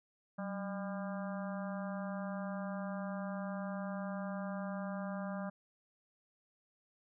harmonic tone with a mistuned harmonic, 200.6 Hz, G3, 40 cents sharp, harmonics 1 / 3 / 4 / 5 / 6 / 7 / 8, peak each -39 / -44 / -50 / -52 / -50 / -53 / -53 dBFS, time 0.38-5.5 s, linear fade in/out 10 ms, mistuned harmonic 1, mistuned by -92 cents, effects none

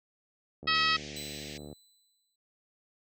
click train, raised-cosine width 2 ms, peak -31 dBFS, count 82, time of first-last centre 0.63-1.728 s, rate 73.8 Hz
harmonic tone, 642 Hz, E5, 46 cents flat, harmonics 2 / 3 / 4 / 5 / 6 / 7 / 8, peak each -29 / -31 / -32 / -33 / -34 / -34 / -35 dBFS, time 0.67-0.97 s, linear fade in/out 10 ms
pink band-pass noise, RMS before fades -46 dBFS, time 0.74-1.58 s, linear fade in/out 10 ms, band 1900 to 6600 Hz, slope 48 dB/octave
25% pulse tone with exponential decay, 4000 Hz, B7, 21 cents sharp, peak -35 dBFS, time 1.16-2.36 s, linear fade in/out 5 ms, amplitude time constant 260 ms
effects high-pass 80 Hz 12 dB/octave

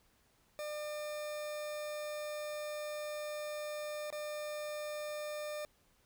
40% pulse tone with dropouts, 600 Hz, D5, 37 cents sharp, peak -38 dBFS, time 0.59-5.65 s, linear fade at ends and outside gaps 0 ms, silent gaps 4.103-4.126 s, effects pink hiss -71 dBFS RMS until 6.05 s

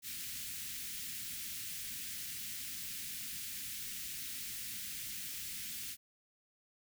white band-stop noise, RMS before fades -43 dBFS, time 0.02-5.97 s, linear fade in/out 50 ms, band 260 to 1800 Hz, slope 24 dB/octave, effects none

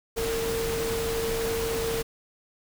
sine tone in noise, 455.9 Hz, A#4, 39 cents flat, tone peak -27 dBFS, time 0.16-2.03 s, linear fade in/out 20 ms, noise pink, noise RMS -32 dBFS, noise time 0.16-2.03 s, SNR +2 dB, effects none

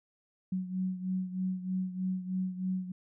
sine beating tone pair, 185 / 188.2 Hz, F#3 / F#3, 0 / +30 cents, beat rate 3.2 Hz, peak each -32 / -37 dBFS, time 0.52-2.92 s, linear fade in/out 5 ms, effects none

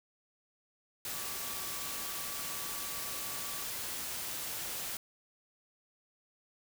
sine tone in noise, 1149 Hz, D6, 38 cents flat, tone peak -50 dBFS, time 1.13-3.63 s, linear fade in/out 2 ms, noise white, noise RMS -39 dBFS, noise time 1.05-4.97 s, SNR -14 dB, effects none

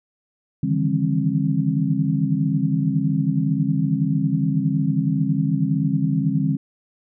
sine tone cluster, 143 / 155.4 / 164.8 / 200.8 / 267.5 Hz, D3 / D#3 / E3 / G3 / C4, -46 / -2 / 0 / +42 / +38 cents, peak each -24 dBFS, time 0.63-6.57 s, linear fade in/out 5 ms, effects none

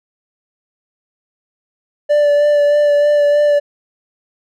triangle tone with vibrato, 585 Hz, D5, 7 cents flat, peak -7 dBFS, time 2.09-3.6 s, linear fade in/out 20 ms, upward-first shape sine, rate 3.2 Hz, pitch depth 17 cents each way, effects none

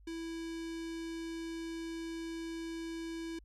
square tone with notch filter, 330 Hz, E4, 2 cents sharp, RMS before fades -41 dBFS, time 0.07-3.39 s, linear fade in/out 5 ms, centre 1100 Hz, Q 1.8, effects added 50 Hz sine -56 dBFS peak until 3.44 s + low-pass 8000 Hz 12 dB/octave

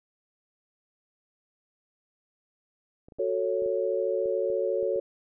clicks, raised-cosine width 2 ms, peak -35 dBFS, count 9, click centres 3.085 / 3.122 / 3.186 / 3.622 / 3.661 / 4.258 / 4.501 / 4.828 / 4.96 s
sine chord, F# minor, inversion none, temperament just, 370 / 444 / 555 Hz, F#4 / A4 / C#5, 0 / +16 / +2 cents, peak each -30 / -29 / -28 dBFS, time 3.19-5 s, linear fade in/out 5 ms
effects none

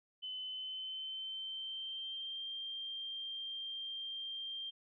sine tone with pitch glide, 3032 to 3177 Hz, F#7 to G7, +42 to +23 cents, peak -40 dBFS, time 0.22-4.71 s, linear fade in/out 20 ms, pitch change +81 cents, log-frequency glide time 0.43-2.45 s, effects none

